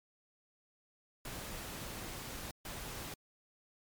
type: noise bursts at uneven times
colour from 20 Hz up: pink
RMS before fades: -44 dBFS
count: 2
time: 1.25-2.51 / 2.65-3.14 s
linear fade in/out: 2 ms
effects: MP3 96 kbps